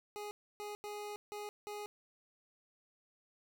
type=tone bursts at uneven times; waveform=25% pulse; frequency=415.3 Hz; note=G#4; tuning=in tune; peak=-38 dBFS; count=5; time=0.16-0.31 / 0.6-0.75 / 0.84-1.16 / 1.32-1.49 / 1.67-1.86 s; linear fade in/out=0 ms; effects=none